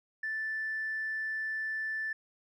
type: tone with tanh clipping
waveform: triangle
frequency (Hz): 1760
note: A6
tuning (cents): 0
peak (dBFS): -32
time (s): 0.23-2.13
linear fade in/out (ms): 5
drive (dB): 4
effects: none